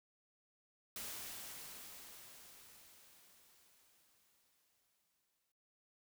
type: noise with exponential decay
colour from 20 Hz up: white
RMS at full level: -45 dBFS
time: 0.96-5.52 s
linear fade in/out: 2 ms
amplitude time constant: 990 ms
effects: noise-tail reverb RT60 0.6 s tail -20 dB re dry